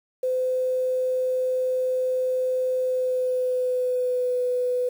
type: tone with pitch glide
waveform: sine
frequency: 511 to 497.6 Hz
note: C5 to B4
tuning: -41 to +13 cents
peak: -21 dBFS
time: 0.23-4.89 s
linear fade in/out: 5 ms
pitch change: -46 cents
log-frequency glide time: 2.81-4.4 s
effects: 8-bit